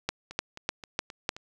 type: two click trains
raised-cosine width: 0.2 ms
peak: -10 / -24 dBFS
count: 5 / 5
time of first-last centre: 0.09-1.291 / 0.31-1.365 s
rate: 3.33 / 3.79 Hz
effects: none